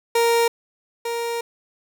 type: tone pair in turn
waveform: 30% pulse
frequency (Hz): 466.2 / 467.9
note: A#4 / A#4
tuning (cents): 0 / +6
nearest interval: unison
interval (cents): 6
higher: second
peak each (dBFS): -13 / -21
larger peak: first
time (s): 0.15-0.48 / 1.05-1.41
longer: second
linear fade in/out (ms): 5
effects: none